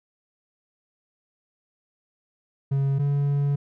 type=tone pair in turn; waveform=triangle; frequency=137.7 / 142.23 Hz; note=C#3 / C#3; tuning=-11 / +45 cents; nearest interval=minor second; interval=56 cents; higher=second; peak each=-18 dBFS; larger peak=neither; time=2.71-2.99 / 2.99-3.56 s; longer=second; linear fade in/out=10 ms; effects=none